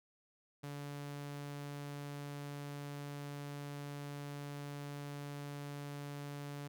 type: tone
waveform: sawtooth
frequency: 143.7 Hz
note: D3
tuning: 37 cents flat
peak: -39 dBFS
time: 0.63-6.68 s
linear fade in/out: 10 ms
effects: none